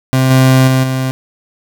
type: tone with level steps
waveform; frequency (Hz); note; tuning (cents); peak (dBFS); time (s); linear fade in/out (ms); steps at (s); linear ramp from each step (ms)
30% pulse; 130.81; C3; 0; -6 / -3 / -6 / -11; 0.13-1.11; 0; 0.3 / 0.67 / 0.83; 10
effects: none